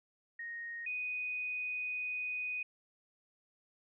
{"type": "tone pair in turn", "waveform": "sine", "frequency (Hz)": [1864.7, 2489], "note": ["A#6", "D#7"], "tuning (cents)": [0, 0], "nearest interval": "perfect fourth", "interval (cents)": 500, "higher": "second", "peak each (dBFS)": [-40, -35], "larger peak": "second", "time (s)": [[0.39, 0.86], [0.86, 2.63]], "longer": "second", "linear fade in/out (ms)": 5, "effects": []}